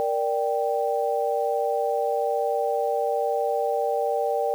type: chord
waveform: sine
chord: G minor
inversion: first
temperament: equal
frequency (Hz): 466.2 / 587.3 / 784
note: Bb4 / D5 / G5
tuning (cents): 0 / 0 / 0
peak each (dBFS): -26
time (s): 0-4.54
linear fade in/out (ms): 0
effects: 8-bit